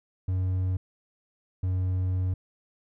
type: tone pair in turn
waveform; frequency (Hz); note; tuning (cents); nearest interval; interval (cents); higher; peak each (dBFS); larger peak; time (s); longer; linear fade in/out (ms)
triangle; 92.7 / 92.32; F#2 / F#2; +4 / -3; unison; 7; first; -22; neither; 0.28-0.77 / 1.63-2.34; second; 5
effects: none